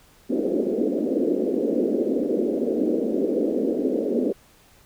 pink band-pass noise, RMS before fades -23 dBFS, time 0.29-4.33 s, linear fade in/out 20 ms, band 230 to 530 Hz, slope 48 dB/octave, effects pink hiss -55 dBFS RMS until 4.85 s

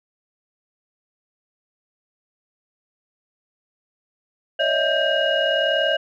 sine tone cluster, 558 / 619 / 659 / 1581 / 2879 Hz, C#5 / D#5 / E5 / G6 / F#7, +11 / -9 / -1 / +14 / -48 cents, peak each -23 dBFS, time 4.59-5.97 s, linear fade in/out 10 ms, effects tanh soft clip ceiling -10 dBFS

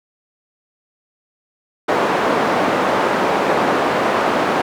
white band-pass noise, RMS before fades -17 dBFS, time 1.88-4.62 s, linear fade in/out 10 ms, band 240 to 960 Hz, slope 12 dB/octave, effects none

